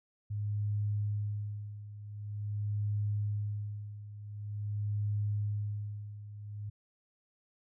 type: tone with tremolo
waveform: sine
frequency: 103.83 Hz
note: G#2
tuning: in tune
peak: -29 dBFS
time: 0.3-6.7 s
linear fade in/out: 10 ms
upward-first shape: sine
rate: 0.46 Hz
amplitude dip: 80%
effects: none